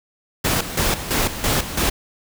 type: noise with tremolo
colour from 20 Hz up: pink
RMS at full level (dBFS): -19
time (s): 0.44-1.9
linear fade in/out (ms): 10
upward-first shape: square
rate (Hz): 3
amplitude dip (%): 70
effects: none